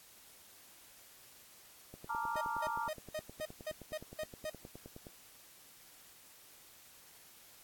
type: click train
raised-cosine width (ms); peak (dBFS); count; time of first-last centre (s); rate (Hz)
2; -35; 31; 1.94-5.068; 9.59
type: chord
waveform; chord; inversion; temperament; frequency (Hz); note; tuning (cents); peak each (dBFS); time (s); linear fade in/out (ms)
sine; Bb major seventh; third; equal; 880 / 932.3 / 1174.7 / 1396.9; A5 / Bb5 / D6 / F6; 0 / 0 / 0 / 0; -41 / -38 / -42 / -42; 2.09-2.89; 10
type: tone bursts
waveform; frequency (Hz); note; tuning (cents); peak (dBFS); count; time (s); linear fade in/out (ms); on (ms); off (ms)
45% pulse; 620; D#5; -6; -37; 9; 2.36-4.499; 5; 51; 210
effects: white hiss -59 dBFS RMS until 7.63 s + AAC 64 kbps